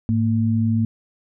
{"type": "tone pair together", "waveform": "sine", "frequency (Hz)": [106.98, 227.4], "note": ["A2", "A#3"], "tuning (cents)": [-48, -43], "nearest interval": "octave + minor second", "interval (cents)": 1305, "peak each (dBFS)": -19, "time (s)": [0.09, 0.85], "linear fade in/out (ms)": 0, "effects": []}